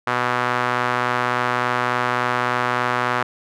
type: tone with band-pass filter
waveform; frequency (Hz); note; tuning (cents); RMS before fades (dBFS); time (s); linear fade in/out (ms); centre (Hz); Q
sawtooth; 123.47; B2; 0; -21; 0.07-3.23; 5; 1300; 1.7
effects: none